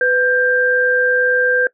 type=tone pair together; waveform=sine; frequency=499.4 / 1585.5 Hz; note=B4 / G6; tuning=+19 / +19 cents; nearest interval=octave + minor sixth; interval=2000 cents; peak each=-16 / -14 dBFS; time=0.01-1.67 s; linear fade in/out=2 ms; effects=noise-tail reverb RT60 0.1 s tail -20 dB re dry